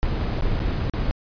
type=noise with dropouts; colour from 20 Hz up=brown; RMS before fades=-23 dBFS; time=0.03-1.11 s; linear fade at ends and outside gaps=0 ms; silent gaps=0.41-0.423 / 0.592-0.602 / 0.897-0.937 s; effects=resampled to 11025 Hz